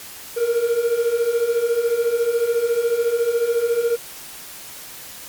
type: beating tone pair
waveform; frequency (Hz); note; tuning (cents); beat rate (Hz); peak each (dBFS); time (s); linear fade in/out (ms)
triangle; 458.6 / 472.6; A#4 / A#4; -28 / +24; 14; -21 / -16; 0.36-3.97; 20
effects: white hiss -37 dBFS RMS until 5.28 s + MP3 96 kbps